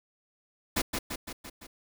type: noise with echo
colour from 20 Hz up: pink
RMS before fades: -27 dBFS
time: 0.76-0.82 s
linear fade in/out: 10 ms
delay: 170 ms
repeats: 5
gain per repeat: -4 dB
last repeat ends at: 1.67 s
effects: none